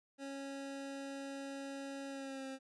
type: tone with pitch glide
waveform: 25% pulse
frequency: 275.2 to 266.6 Hz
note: C#4 to C4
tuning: -12 to +33 cents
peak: -39 dBFS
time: 0.18-2.59 s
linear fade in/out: 50 ms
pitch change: -55 cents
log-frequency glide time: 2.08-2.47 s
effects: resampled to 22050 Hz